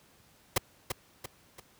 pink noise with echo, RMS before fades -24 dBFS, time 0.56-0.58 s, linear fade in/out 5 ms, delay 340 ms, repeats 3, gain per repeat -7 dB, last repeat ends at 1.6 s, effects pink hiss -62 dBFS RMS until 1.79 s + high-pass 60 Hz 12 dB/octave

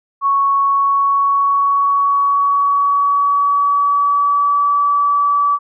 sine tone with pitch glide, 1108.7 to 1150.5 Hz, C#6 to D6, 0 to -36 cents, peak -11 dBFS, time 0.21-5.59 s, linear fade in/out 50 ms, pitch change +64 cents, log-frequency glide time 0.59-4.73 s, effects none

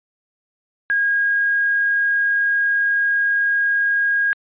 sine tone with quantisation, 1633 Hz, G#6, 30 cents flat, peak -15 dBFS, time 0.9-4.33 s, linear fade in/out 0 ms, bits 7, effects resampled to 8000 Hz

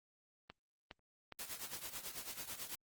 click train, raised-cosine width 0.3 ms, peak -32 dBFS, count 4, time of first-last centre 0.5-1.735 s, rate 2.43 Hz
white noise with tremolo, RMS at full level -43 dBFS, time 1.39-2.75 s, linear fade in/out 0 ms, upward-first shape triangle, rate 9.1 Hz, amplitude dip 85%
effects Opus 24 kbps

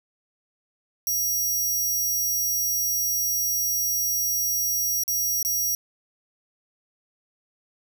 20% pulse tone with dropouts, 5700 Hz, F8, 34 cents sharp, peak -17 dBFS, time 1.07-5.75 s, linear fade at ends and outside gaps 1 ms, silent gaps 5.036-5.079 / 5.428-5.449 s, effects none

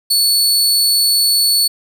sawtooth tone, 4435 Hz, C#8, in tune, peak -8 dBFS, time 0.1-1.68 s, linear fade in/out 10 ms, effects none

